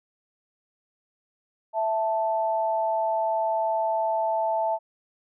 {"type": "tone pair together", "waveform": "sine", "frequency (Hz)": [659.3, 880], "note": ["E5", "A5"], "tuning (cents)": [0, 0], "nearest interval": "perfect fourth", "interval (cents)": 500, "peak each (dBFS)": -25, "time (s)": [1.73, 4.79], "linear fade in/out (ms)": 50, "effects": []}